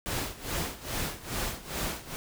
pink noise with tremolo, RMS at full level -31 dBFS, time 0.06-2.16 s, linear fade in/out 0 ms, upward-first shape sine, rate 2.4 Hz, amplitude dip 85%, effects none

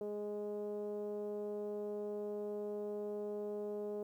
10% pulse tone with low-pass filter, 207.7 Hz, G#3, in tune, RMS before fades -41 dBFS, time 0.01-4.03 s, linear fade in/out 2 ms, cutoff 480 Hz, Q 4.8, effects 12-bit

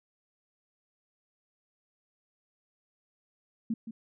sine tone with echo, 226.3 Hz, A3, 49 cents sharp, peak -27 dBFS, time 3.7-3.74 s, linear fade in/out 5 ms, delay 170 ms, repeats 1, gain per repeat -10 dB, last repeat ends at 3.91 s, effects none

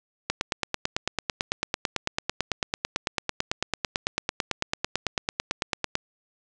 click train, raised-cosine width 0.2 ms, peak -7 dBFS, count 52, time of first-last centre 0.3-5.954 s, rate 9.02 Hz, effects resampled to 22050 Hz + 7-bit

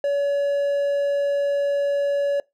triangle tone, 567 Hz, C#5, 39 cents sharp, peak -17 dBFS, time 0.04-2.4 s, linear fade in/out 2 ms, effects noise-tail reverb RT60 0.2 s tail -23 dB re dry

